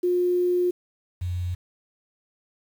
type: tone pair in turn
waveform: sine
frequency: 357 / 89.25 Hz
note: F4 / F2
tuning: +38 / +38 cents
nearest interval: 2 octaves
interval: 2400 cents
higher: first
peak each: -19 / -25 dBFS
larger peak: first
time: 0.03-0.71 / 1.21-1.55 s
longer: first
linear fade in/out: 10 ms
effects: 8-bit